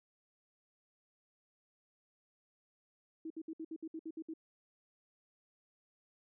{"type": "tone bursts", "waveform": "sine", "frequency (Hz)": 321.4, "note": "E4", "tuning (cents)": -44, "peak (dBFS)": -40, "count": 10, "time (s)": [3.25, 4.338], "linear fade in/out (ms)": 5, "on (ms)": 53, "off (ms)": 62, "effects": []}